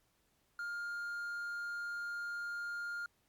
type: tone with quantisation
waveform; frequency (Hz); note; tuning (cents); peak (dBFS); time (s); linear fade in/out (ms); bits
triangle; 1409; F6; +15; -36; 0.59-3.06; 2; 11
effects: pink hiss -75 dBFS RMS until 3.28 s + MP3 96 kbps